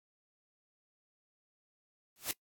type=noise with exponential growth; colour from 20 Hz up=white; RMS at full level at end=-30 dBFS; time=2.16-2.31 s; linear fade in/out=0 ms; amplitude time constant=31 ms; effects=noise-tail reverb RT60 0.1 s tail -22 dB re dry + AAC 64 kbps